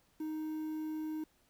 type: tone with quantisation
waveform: triangle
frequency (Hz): 311.5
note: D#4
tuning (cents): +2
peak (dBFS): -34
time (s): 0.2-1.24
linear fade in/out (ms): 5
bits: 10
effects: pink hiss -71 dBFS RMS until 1.49 s